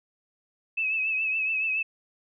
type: tone with vibrato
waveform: sine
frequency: 2592 Hz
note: E7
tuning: 30 cents flat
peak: -24 dBFS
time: 0.77-1.83 s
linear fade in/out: 10 ms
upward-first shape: triangle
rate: 7.1 Hz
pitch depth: 56 cents each way
effects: none